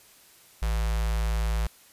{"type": "tone with notch filter", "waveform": "square", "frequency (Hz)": 55, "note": "A1", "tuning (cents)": 0, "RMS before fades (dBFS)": -26, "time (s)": [0.62, 1.67], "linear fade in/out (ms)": 5, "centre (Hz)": 280, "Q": 0.6, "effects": ["white hiss -55 dBFS RMS until 1.92 s", "resampled to 32000 Hz"]}